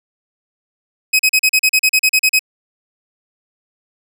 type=tone bursts; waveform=sawtooth; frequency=2534 Hz; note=D#7; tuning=31 cents sharp; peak=-6 dBFS; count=13; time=1.13-2.393 s; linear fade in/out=10 ms; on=63 ms; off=37 ms; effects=none